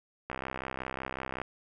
click train, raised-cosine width 0.5 ms, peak -20 dBFS, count 74, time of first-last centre 0.3-1.416 s, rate 65.4 Hz, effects none

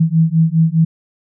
sine beating tone pair, 160 / 164.9 Hz, D#3 / E3, +49 / +1 cents, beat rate 4.9 Hz, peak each -13 dBFS, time 0-0.85 s, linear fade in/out 10 ms, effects none

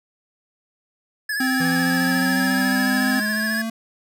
square tone with vibrato, 1679 Hz, G#6, 18 cents sharp, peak -23 dBFS, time 1.29-3.62 s, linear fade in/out 5 ms, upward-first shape sine, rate 14 Hz, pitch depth 55 cents each way
square tone with pitch glide, 260 to 257.5 Hz, C4 to C4, -11 to -28 cents, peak -21 dBFS, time 1.4-3.2 s, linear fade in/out 5 ms, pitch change -17 cents, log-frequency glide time 2.47-2.79 s
square exponential sweep, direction up, 166.2 to 226.4 Hz, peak -25 dBFS, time 1.6-3.7 s, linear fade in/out 5 ms
effects none

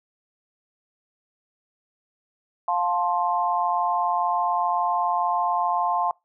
sine tone cluster, 704 / 877 / 1052 Hz, F5 / A5 / C6, +14 / -6 / +9 cents, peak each -25 dBFS, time 2.68-6.11 s, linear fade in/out 2 ms, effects noise-tail reverb RT60 0.2 s tail -24 dB re dry

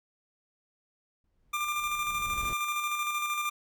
brown noise with exponential growth, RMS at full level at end -35 dBFS, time 1.24-2.53 s, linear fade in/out 2 ms, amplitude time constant 280 ms
25% pulse tone with tremolo, 1193 Hz, D6, 27 cents sharp, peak -24 dBFS, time 1.53-3.5 s, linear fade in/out 10 ms, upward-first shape square, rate 13 Hz, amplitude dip 35%
effects none

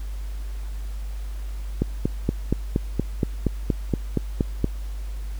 click train, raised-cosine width 3 ms, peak -7 dBFS, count 13, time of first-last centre 1.82-4.644 s, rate 4.25 Hz, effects added 50 Hz sine -28 dBFS peak until 5.39 s + pink hiss -49 dBFS RMS until 5.39 s

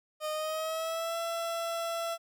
30% pulse tone with pitch glide, 615 to 670.7 Hz, D#5 to E5, -20 to +30 cents, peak -29 dBFS, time 0.2-2.18 s, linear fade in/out 50 ms, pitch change +150 cents, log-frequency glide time 0.32-1.17 s, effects none

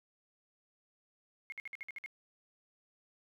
sine tone bursts, 2154 Hz, C7, 50 cents sharp, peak -40 dBFS, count 8, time 1.5-2.061 s, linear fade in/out 0 ms, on 22 ms, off 55 ms, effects 12-bit

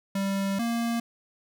square tone pair in turn, 196 / 233.1 Hz, G3 / A#3, 0 / 0 cents, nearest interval minor third, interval 300 cents, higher second, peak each -26 dBFS, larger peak neither, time 0.15-0.59 / 0.59-1 s, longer first, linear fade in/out 5 ms, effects none

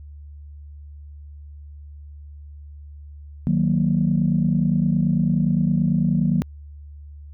sine chord, D# minor, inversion none, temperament equal, 155.56 / 185 / 233.1 Hz, D#3 / F#3 / A#3, 0 / 0 / 0 cents, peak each -20 / -20 / -22 dBFS, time 3.47-6.42 s, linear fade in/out 0 ms, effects tanh soft clip ceiling -8 dBFS + added 73 Hz sine -37 dBFS peak until 7.33 s

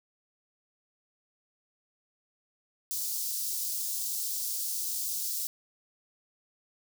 white high-pass noise, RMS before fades -33 dBFS, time 2.91-5.47 s, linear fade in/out 0 ms, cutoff 4700 Hz, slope 24 dB/octave, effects none

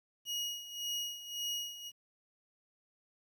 30% pulse tone with tremolo, 2889 Hz, F#7, 42 cents flat, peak -31 dBFS, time 0.25-1.92 s, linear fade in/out 50 ms, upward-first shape sine, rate 1.8 Hz, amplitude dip 75%, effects 11-bit

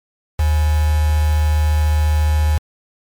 sine tone with quantisation, 76.2 Hz, D#2, 36 cents flat, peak -12 dBFS, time 0.39-2.58 s, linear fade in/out 5 ms, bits 4, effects MP3 96 kbps

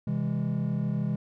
triangle chord, C augmented, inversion none, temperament just, 130.81 / 163.52 / 204.4 Hz, C3 / E3 / G#3, 0 / -14 / -27 cents, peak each -28 dBFS, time 0.07-1.16 s, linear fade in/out 5 ms, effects tanh soft clip ceiling -16 dBFS

